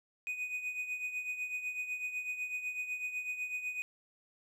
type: tone with tremolo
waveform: triangle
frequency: 2489 Hz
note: D#7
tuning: in tune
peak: -31 dBFS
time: 0.27-3.82 s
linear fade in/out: 0 ms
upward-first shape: triangle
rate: 8 Hz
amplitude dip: 70%
effects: none